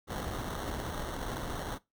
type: noise with sample-and-hold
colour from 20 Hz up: pink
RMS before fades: -37 dBFS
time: 0.07-1.79 s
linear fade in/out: 50 ms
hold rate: 2450 Hz
effects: noise-tail reverb RT60 0.2 s tail -20 dB re dry